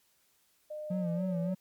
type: tone with pitch glide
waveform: sine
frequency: 607 to 572.9 Hz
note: D#5 to D5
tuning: -43 to -43 cents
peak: -37 dBFS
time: 0.7-1.54 s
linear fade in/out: 10 ms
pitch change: -100 cents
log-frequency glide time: 1.12-1.24 s
type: tone with vibrato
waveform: triangle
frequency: 176.9 Hz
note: F3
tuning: 23 cents sharp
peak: -28 dBFS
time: 0.9-1.55 s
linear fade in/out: 10 ms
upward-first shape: sine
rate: 3.5 Hz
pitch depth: 82 cents each way
effects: white hiss -70 dBFS RMS until 1.6 s + MP3 96 kbps